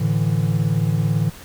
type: chord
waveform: triangle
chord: A suspended fourth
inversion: none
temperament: equal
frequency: 110 / 146.83 / 164.81 Hz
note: A2 / D3 / E3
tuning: 0 / 0 / 0 cents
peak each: -19 dBFS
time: 0-1.3 s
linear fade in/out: 10 ms
effects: pink hiss -41 dBFS RMS until 1.44 s